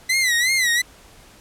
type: tone with vibrato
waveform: sawtooth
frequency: 1998 Hz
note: B6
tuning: 20 cents sharp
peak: -13 dBFS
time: 0.09-0.82 s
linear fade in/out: 10 ms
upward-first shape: sine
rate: 2.8 Hz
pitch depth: 120 cents each way
effects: pink hiss -48 dBFS RMS until 1.4 s + low-pass 12000 Hz 12 dB/octave